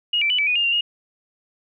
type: tone with pitch steps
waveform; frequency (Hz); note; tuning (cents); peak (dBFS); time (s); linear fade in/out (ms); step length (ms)
sine; 2875 / 2334 / 2977 / 2305 / 2471 / 2819 / 2770 / 2859; F7 / D7 / F#7 / D7 / D#7 / F7 / F7 / F7; +50 / -11 / +10 / -33 / -13 / +16 / -15 / +40; -17; 0.13-0.81; 5; 85
effects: none